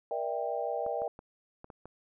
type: chord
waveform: sine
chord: E half-diminished seventh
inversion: second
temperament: just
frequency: 474.7 / 593.3 / 659.3 / 791.1 Hz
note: Bb4 / D5 / E5 / G5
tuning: +31 / +18 / 0 / +16 cents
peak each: -36 dBFS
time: 0.11-1.08 s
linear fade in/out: 2 ms
type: clicks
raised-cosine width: 1 ms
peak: -32 dBFS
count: 6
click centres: 0.864 / 1.019 / 1.191 / 1.644 / 1.702 / 1.856 s
effects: none